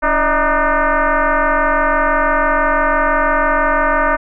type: tone with frequency modulation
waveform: sine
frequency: 282 Hz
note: C#4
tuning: 30 cents sharp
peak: -11 dBFS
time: 0.02-4.17 s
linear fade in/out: 20 ms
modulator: 305 Hz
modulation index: 4.9
effects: none